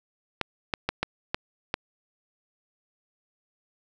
clicks, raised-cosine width 0.3 ms, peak -9 dBFS, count 6, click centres 0.413 / 0.738 / 0.89 / 1.03 / 1.345 / 1.741 s, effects none

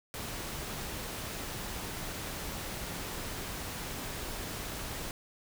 pink noise, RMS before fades -39 dBFS, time 0.14-5.11 s, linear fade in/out 0 ms, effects none

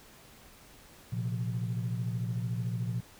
sine chord, Bb suspended second, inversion none, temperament equal with one note detuned, 116.54 / 130.06 / 174.61 Hz, Bb2 / C3 / F3, 0 / -10 / 0 cents, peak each -31 / -36 / -36 dBFS, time 1.12-3.01 s, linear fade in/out 10 ms, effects tanh soft clip ceiling -24 dBFS + pink hiss -55 dBFS RMS until 3.19 s

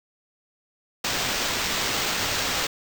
white noise with sample-and-hold, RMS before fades -26 dBFS, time 1.04-2.67 s, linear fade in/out 5 ms, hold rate 11025 Hz, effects none

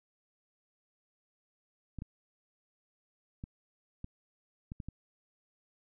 clicks, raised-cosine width 5 ms, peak -28 dBFS, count 7, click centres 1.987 / 2.021 / 3.439 / 4.044 / 4.719 / 4.802 / 4.886 s, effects none

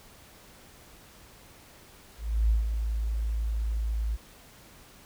sine tone with ADSR envelope, 55 Hz, A1, in tune, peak -19 dBFS, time 2.17-4.17 s, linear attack 330 ms, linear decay 140 ms, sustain -7 dB, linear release 25 ms, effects pink hiss -53 dBFS RMS until 5.05 s

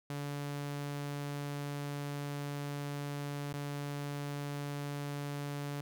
sawtooth tone with dropouts, 143.7 Hz, D3, 37 cents flat, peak -33 dBFS, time 0.1-5.81 s, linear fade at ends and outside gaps 2 ms, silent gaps 3.528-3.539 s, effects none

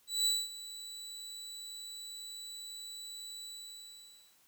30% pulse tone with ADSR envelope, 3951 Hz, B7, in tune, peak -24 dBFS, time 0.07-4.37 s, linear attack 190 ms, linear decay 220 ms, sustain -17 dB, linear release 930 ms, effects white hiss -67 dBFS RMS until 4.47 s

